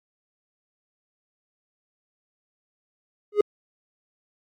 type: tone with exponential growth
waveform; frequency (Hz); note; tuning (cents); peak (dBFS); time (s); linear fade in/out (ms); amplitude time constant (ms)
triangle; 415.3; G#4; 0; -8; 3.32-3.41; 5; 18
effects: Opus 48 kbps